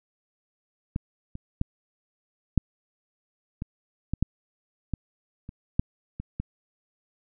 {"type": "clicks", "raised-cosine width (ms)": 5, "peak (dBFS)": [-15, -24, -12, -6, -19, -14, -9, -15, -26, -8, -21, -17], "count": 12, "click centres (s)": [0.961, 1.354, 1.614, 2.577, 3.621, 4.136, 4.226, 4.937, 5.491, 5.795, 6.2, 6.4], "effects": []}